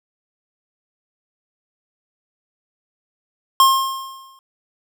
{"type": "tone with exponential decay", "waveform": "square", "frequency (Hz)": 1069, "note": "C6", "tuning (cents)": 37, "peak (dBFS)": -8, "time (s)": [3.6, 4.39], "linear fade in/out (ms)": 1, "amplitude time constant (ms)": 170, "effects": []}